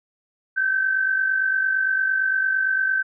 sine tone pair together, 1541.2 / 1590 Hz, G6 / G6, -30 / +24 cents, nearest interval minor second, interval 54 cents, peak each -19 / -27 dBFS, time 0.56-3.03 s, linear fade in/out 20 ms, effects none

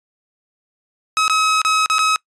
sawtooth tone with dropouts, 1278 Hz, D#6, 46 cents sharp, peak -10 dBFS, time 1.17-2.16 s, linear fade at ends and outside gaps 0 ms, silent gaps 1.28-1.297 / 1.617-1.649 / 1.86-1.899 / 1.984-1.991 s, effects noise-tail reverb RT60 0.1 s tail -24 dB re dry + resampled to 22050 Hz

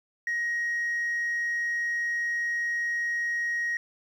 sine tone, 1885 Hz, A#6, 19 cents sharp, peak -24 dBFS, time 0.27-3.77 s, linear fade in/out 2 ms, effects tanh soft clip ceiling -24 dBFS + 10-bit

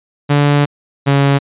sawtooth tone pair in turn, 144.6 / 139.76 Hz, D3 / C#3, -27 / +15 cents, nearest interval minor second, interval 58 cents, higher first, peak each -5 dBFS, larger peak neither, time 0.29-0.66 / 1.06-1.39 s, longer first, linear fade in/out 20 ms, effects resampled to 8000 Hz

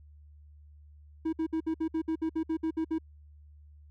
triangle tone bursts, 321.2 Hz, E4, 45 cents flat, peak -25 dBFS, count 13, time 1.25-2.985 s, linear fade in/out 10 ms, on 79 ms, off 59 ms, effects added 74 Hz sine -51 dBFS peak until 3.9 s

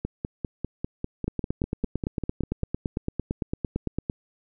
two click trains, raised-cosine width 3 ms, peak -13 / -15 dBFS, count 26 / 14, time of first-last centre 1.28-4.098 / 0.05-2.634 s, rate 8.87 / 5.03 Hz, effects none

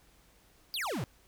square exponential sweep, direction down, 4970 to 98 Hz, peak -33 dBFS, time 0.74-1.04 s, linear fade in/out 0 ms, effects added 50 Hz sine -67 dBFS peak until 1.27 s + pink hiss -64 dBFS RMS until 1.27 s

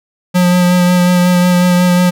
square tone with vibrato, 178.8 Hz, F3, 41 cents sharp, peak -8 dBFS, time 0.34-2.11 s, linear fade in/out 20 ms, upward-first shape sine, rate 5.5 Hz, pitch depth 16 cents each way, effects none

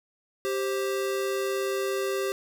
square tone pair together, 391.2 / 528 Hz, G4 / C5, -4 / +16 cents, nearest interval perfect fourth, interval 520 cents, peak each -28 / -33 dBFS, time 0.45-2.32 s, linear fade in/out 0 ms, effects none

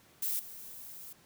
violet noise with level steps, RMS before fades -33 / -47 dBFS, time 0.22-1.13 s, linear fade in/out 5 ms, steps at 0.39 s, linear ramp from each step 5 ms, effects pink hiss -62 dBFS RMS until 1.25 s + high-pass 80 Hz 12 dB/octave

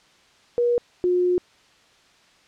sine tone pair in turn, 480 / 358.8 Hz, B4 / F4, -49 / +47 cents, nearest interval perfect fourth, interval 504 cents, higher first, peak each -17 dBFS, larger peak neither, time 0.58-0.78 / 1.04-1.38 s, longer second, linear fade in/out 0 ms, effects white hiss -56 dBFS RMS until 2.47 s + low-pass 5000 Hz 12 dB/octave

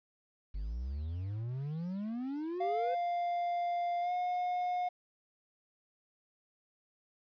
triangle exponential sweep, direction up, 47.27 to 523 Hz, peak -33 dBFS, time 0.54-2.95 s, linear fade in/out 10 ms
triangle tone with pitch glide, 698.5 to 719 Hz, F5 to F#5, 0 to -50 cents, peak -29 dBFS, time 2.6-4.89 s, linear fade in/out 10 ms, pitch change +50 cents, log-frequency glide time 4.01-4.12 s
effects resampled to 11025 Hz + 11-bit

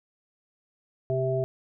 harmonic tone, 130.81 Hz, C3, in tune, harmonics 1 / 3 / 5, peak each -28 / -28 / -28 dBFS, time 1.1-1.44 s, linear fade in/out 0 ms, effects none

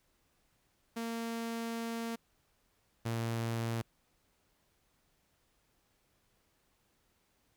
sawtooth tone pair in turn, 230 / 115 Hz, A#3 / A#2, -23 / -23 cents, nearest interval octave, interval 1200 cents, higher first, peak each -32 / -29 dBFS, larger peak second, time 0.96-2.16 / 3.05-3.82 s, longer first, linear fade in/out 10 ms, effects pink hiss -74 dBFS RMS until 7.56 s

